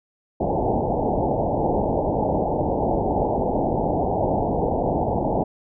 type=low-pass noise; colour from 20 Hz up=white; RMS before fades=-22 dBFS; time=0.4-5.44 s; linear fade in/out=10 ms; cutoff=880 Hz; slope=96 dB/octave; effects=none